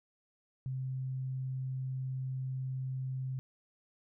sine tone, 130.81 Hz, C3, in tune, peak -34 dBFS, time 0.66-3.39 s, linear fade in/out 0 ms, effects none

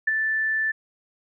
sine tone with ADSR envelope, 1760 Hz, A6, in tune, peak -16 dBFS, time 0.07-0.72 s, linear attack 8 ms, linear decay 22 ms, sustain -5 dB, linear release 12 ms, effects none

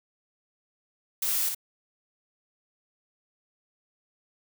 blue noise with echo, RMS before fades -28 dBFS, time 1.22-1.49 s, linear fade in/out 5 ms, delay 58 ms, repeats 1, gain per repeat -4 dB, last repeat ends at 1.548 s, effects none

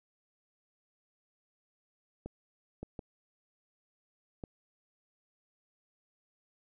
clicks, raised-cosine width 2 ms, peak -27 dBFS, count 4, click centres 2.26 / 2.83 / 2.992 / 4.438 s, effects none

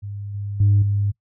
sine tone with level steps, 101.4 Hz, G#2, 41 cents flat, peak -28 / -25 / -11 / -17 dBFS, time 0.02-1.12 s, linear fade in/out 20 ms, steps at 0.34 / 0.6 / 0.82 s, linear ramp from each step 5 ms, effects noise-tail reverb RT60 0.1 s tail -22 dB re dry + tanh soft clip ceiling -9 dBFS

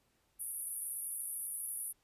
pink band-pass noise, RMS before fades -41 dBFS, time 0.39-1.93 s, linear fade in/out 20 ms, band 9600 to 12000 Hz, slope 96 dB/octave, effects pink hiss -75 dBFS RMS until 2.03 s + resampled to 32000 Hz

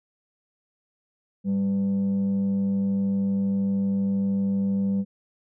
sine tone with frequency modulation, 196.4 Hz, G3, 4 cents sharp, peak -20 dBFS, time 1.44-5.05 s, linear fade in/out 50 ms, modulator 300 Hz, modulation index 0.25, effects tanh soft clip ceiling -17 dBFS

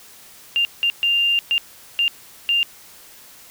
sine tone bursts at uneven times, 2794 Hz, F7, in tune, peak -15 dBFS, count 6, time 0.56-0.65 / 0.83-0.9 / 1.03-1.39 / 1.51-1.58 / 1.99-2.08 / 2.49-2.63 s, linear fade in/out 0 ms, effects white hiss -45 dBFS RMS until 3.5 s

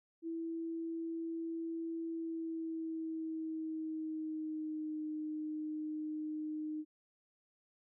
sine tone with pitch glide, 329.6 to 307.5 Hz, E4 to D#4, 0 to -20 cents, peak -37 dBFS, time 0.22-6.85 s, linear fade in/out 50 ms, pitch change -120 cents, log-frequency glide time 2.07-5.05 s, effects none

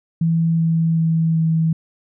sine tone with pitch steps, 164.81 / 163.77 / 162.73 / 161.7 Hz, E3 / E3 / E3 / E3, 0 / -11 / -22 / -33 cents, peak -14 dBFS, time 0.21-1.73 s, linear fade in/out 5 ms, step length 380 ms, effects none

